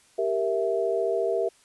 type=chord; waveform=sine; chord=E diminished; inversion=first; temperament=equal; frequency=392 / 466.2 / 659.3 Hz; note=G4 / Bb4 / E5; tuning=0 / 0 / 0 cents; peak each=-27 dBFS; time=0.18-1.49 s; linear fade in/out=10 ms; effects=white hiss -59 dBFS RMS until 1.64 s + resampled to 24000 Hz